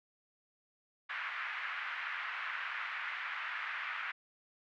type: band-pass noise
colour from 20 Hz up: pink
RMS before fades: -40 dBFS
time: 1.09-4.12 s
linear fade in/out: 10 ms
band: 1300 to 2300 Hz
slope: 24 dB/octave
effects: none